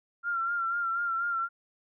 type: tone with vibrato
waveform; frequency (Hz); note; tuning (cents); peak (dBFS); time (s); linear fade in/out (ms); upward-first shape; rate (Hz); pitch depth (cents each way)
sine; 1378; F6; -24; -27; 0.23-1.49; 50; sine; 4.1; 44
effects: none